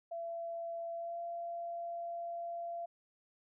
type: tone with pitch glide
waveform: sine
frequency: 674 to 684.2 Hz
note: E5 to F5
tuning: +38 to -36 cents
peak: -38 dBFS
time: 0.11-2.86 s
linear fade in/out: 10 ms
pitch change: +26 cents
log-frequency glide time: 0.93-1.19 s
effects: none